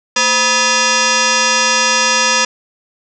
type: tone with frequency modulation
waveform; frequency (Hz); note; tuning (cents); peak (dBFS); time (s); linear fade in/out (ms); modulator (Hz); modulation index
sine; 2008; B6; +28; -10; 0.16-2.45; 5; 745; 6
effects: none